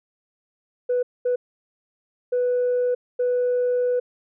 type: tone bursts at uneven times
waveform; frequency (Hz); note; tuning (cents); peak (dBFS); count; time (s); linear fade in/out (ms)
sine; 493.9; B4; 0; -17; 4; 0.89-1.03 / 1.25-1.36 / 2.32-2.95 / 3.19-4; 10
effects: tanh soft clip ceiling -16 dBFS